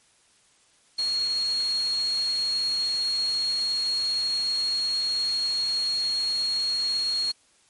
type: tone in noise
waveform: sine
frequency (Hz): 4300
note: C8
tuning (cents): +47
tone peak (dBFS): -23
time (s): 0.98-7.32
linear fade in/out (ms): 10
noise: white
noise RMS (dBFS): -39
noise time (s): 0.98-7.32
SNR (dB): +13
effects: white hiss -61 dBFS RMS until 7.69 s + MP3 48 kbps